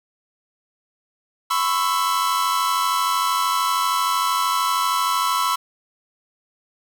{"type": "tone cluster", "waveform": "45% pulse", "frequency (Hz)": [1002, 1095, 1323], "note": ["B5", "C#6", "E6"], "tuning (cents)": [25, -22, 6], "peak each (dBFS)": -23, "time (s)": [1.5, 5.56], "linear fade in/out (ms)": 10, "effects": []}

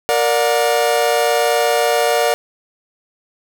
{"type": "chord", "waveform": "40% pulse", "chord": "Bb augmented", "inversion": "none", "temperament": "equal with one note detuned", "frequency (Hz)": [466.2, 587.3, 723.1], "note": ["Bb4", "D5", "F#5"], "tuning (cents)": [0, 0, -40], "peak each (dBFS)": -17, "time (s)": [0.09, 2.34], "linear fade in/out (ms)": 0, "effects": []}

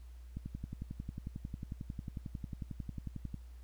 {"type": "click train", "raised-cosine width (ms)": 5, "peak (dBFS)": -28, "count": 34, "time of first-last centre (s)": [0.37, 3.343], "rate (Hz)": 11.1, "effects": ["added 60 Hz sine -48 dBFS peak until 3.63 s", "pink hiss -69 dBFS RMS until 3.63 s"]}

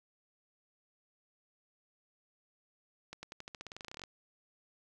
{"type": "accelerating click train", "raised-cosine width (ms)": 0.2, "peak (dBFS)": -27, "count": 19, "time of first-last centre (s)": [3.13, 4.038], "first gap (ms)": 100, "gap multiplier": 0.91, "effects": []}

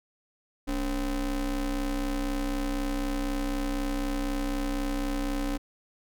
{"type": "ring-modulated tone", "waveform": "square", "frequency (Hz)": 127, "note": "B2", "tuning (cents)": 49, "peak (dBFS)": -25, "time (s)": [0.67, 5.58], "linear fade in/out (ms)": 20, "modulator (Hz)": 159, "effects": []}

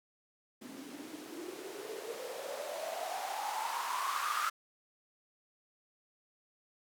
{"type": "noise with band-pass filter sweep", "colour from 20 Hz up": "blue", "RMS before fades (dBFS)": -39, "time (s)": [0.61, 4.5], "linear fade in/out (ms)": 10, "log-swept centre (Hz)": [240, 1300], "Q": 8.3, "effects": []}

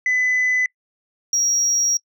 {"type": "tone pair in turn", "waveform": "sine", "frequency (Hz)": [2006, 5663], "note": ["B6", "F8"], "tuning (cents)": [26, 23], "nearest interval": "octave + tritone", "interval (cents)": 1797, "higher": "second", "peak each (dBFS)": -14, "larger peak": "neither", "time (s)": [[0.06, 0.66], [1.33, 1.97]], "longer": "second", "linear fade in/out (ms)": 2, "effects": ["noise-tail reverb RT60 0.1 s tail -26 dB re dry", "tanh soft clip ceiling -14 dBFS"]}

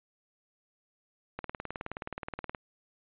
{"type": "click train", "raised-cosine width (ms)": 0.5, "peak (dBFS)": -21, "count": 23, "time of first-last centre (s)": [1.39, 2.548], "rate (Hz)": 19, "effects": ["resampled to 8000 Hz"]}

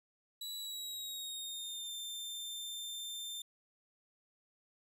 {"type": "tone with pitch glide", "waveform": "sawtooth", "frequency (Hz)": [3928, 3581], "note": ["B7", "A7"], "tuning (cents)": [-10, 30], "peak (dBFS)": -38, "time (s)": [0.41, 3.42], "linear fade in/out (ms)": 5, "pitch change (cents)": -160, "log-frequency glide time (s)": [0.58, 1.93], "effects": ["13-bit"]}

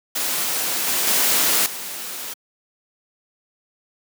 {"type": "noise with level steps", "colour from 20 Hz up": "white", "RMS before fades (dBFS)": [-23, -21, -18, -31], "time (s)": [0.15, 2.34], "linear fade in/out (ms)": 10, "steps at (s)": [0.87, 1.07, 1.66], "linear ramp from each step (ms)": 2, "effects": ["high-pass 200 Hz 12 dB/octave"]}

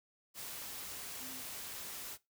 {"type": "tone in noise", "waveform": "sine", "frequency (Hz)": 259, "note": "C4", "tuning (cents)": -17, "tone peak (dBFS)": -52, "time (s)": [1.18, 1.43], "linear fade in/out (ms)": 50, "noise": "white", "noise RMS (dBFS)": -45, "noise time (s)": [0.34, 2.18], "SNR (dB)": -10, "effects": ["noise-tail reverb RT60 0.2 s tail -19 dB re dry"]}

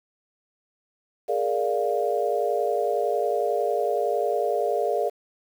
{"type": "chord", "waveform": "sine", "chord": "Bb dominant seventh", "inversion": "third", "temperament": "equal", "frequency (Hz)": [415.3, 466.2, 587.3, 698.5], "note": ["Ab4", "Bb4", "D5", "F5"], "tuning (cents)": [0, 0, 0, 0], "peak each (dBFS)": -27, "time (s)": [1.28, 5.1], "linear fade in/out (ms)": 20, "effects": ["8-bit"]}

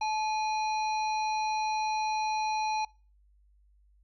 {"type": "harmonic tone with a mistuned harmonic", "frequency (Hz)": 821, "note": "G#5", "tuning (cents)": -20, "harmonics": [1, 3, 5, 7], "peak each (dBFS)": [-28, -38, -42, -45], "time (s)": [0.01, 2.85], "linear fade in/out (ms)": 5, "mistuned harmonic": 1, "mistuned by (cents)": 88, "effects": ["noise-tail reverb RT60 0.4 s tail -26 dB re dry", "added 50 Hz sine -60 dBFS peak until 4.03 s"]}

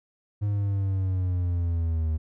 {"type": "linear sweep", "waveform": "triangle", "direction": "down", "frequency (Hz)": [103.83, 77.78], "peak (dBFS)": -21, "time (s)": [0.41, 2.18], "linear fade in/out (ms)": 20, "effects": []}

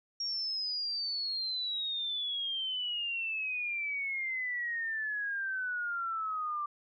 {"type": "exponential sweep", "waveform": "sine", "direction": "down", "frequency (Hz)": [5600, 1174.7], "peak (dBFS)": -32, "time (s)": [0.2, 6.66], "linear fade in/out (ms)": 5, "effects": []}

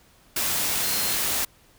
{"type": "tone in noise", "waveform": "sine", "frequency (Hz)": 4186, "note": "C8", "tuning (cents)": 0, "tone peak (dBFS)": -33, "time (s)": [0.84, 1.15], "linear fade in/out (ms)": 5, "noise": "white", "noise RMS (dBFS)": -25, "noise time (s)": [0.36, 1.45], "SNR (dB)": -11, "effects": ["pink hiss -57 dBFS RMS until 1.78 s"]}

